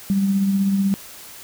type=tone with tremolo; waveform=sine; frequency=196.2 Hz; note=G3; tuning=2 cents sharp; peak=-14 dBFS; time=0.1-0.94 s; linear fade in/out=0 ms; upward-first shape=triangle; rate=16 Hz; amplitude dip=40%; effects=white hiss -40 dBFS RMS until 1.43 s